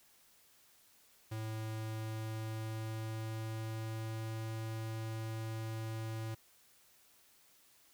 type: tone with pitch glide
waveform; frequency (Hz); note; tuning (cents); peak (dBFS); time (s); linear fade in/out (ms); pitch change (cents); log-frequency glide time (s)
square; 110 to 111.34; A2 to A2; 0 to +21; -39; 1.31-6.35; 10; +21; 1.79-4.47
effects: white hiss -66 dBFS RMS until 7.93 s